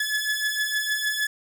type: beating tone pair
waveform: sawtooth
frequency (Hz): 1709 / 1715.5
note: G#6 / A6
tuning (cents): +49 / -44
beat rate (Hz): 6.5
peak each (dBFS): -25 / -22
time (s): 0-1.27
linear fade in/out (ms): 5
effects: 9-bit